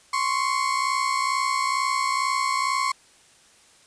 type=tone pair together; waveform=35% pulse; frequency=1046.5 / 1108.7 Hz; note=C6 / C#6; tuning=0 / 0 cents; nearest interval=minor second; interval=100 cents; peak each=-23 dBFS; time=0.13-2.92 s; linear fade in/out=5 ms; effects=white hiss -55 dBFS RMS until 3.86 s + resampled to 22050 Hz